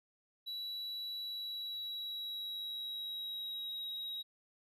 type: tone with pitch glide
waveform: triangle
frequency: 3926 to 3821 Hz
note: B7 to A#7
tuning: -11 to +42 cents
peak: -38 dBFS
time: 0.46-4.23 s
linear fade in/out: 20 ms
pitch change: -47 cents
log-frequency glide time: 1.18-3.71 s
effects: none